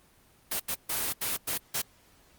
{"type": "noise bursts at uneven times", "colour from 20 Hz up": "white", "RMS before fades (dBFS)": -30, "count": 6, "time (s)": [[0.51, 0.6], [0.68, 0.75], [0.89, 1.13], [1.21, 1.37], [1.47, 1.58], [1.74, 1.82]], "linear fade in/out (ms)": 10, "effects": ["pink hiss -61 dBFS RMS until 2.38 s", "Opus 24 kbps"]}